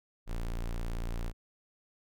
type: tone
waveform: square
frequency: 28.93 Hz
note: A#0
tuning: 12 cents flat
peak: -33 dBFS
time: 0.26-1.33 s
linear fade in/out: 50 ms
effects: none